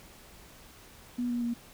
sine tone with pitch steps, 244.1 / 240.3 / 236.6 Hz, B3 / B3 / A#3, -20 / -47 / +26 cents, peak -28 dBFS, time 1.18-1.54 s, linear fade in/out 10 ms, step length 120 ms, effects pink hiss -53 dBFS RMS until 1.73 s

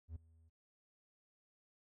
triangle tone with ADSR envelope, 81.4 Hz, E2, 21 cents flat, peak -39 dBFS, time 0.08-0.5 s, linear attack 77 ms, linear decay 9 ms, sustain -23 dB, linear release 21 ms, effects none

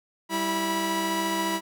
sawtooth tone cluster, 195.9 / 329.8 / 975 Hz, G3 / E4 / B5, -1 / +1 / -23 cents, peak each -29 / -25 / -24 dBFS, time 0.29-1.61 s, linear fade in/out 50 ms, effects none

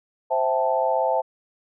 sine chord, A minor seventh, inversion first, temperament equal with one note detuned, 523.3 / 657.4 / 784 / 880 Hz, C5 / E5 / G5 / A5, 0 / -5 / 0 / 0 cents, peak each -24 / -24 / -27 / -24 dBFS, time 0.3-1.22 s, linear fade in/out 20 ms, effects none

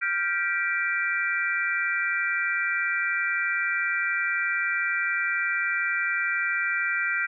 sine chord, G dominant seventh, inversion third, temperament equal with one note detuned, 1396.9 / 1568 / 1945 / 2349 Hz, F6 / G6 / B6 / D7, 0 / 0 / -27 / 0 cents, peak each -29 dBFS, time 0.01-7.27 s, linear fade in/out 20 ms, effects none

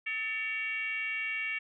sine tone with frequency modulation, 2260 Hz, C#7, 33 cents sharp, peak -31 dBFS, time 0.06-1.59 s, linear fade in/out 10 ms, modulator 489 Hz, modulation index 0.93, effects none

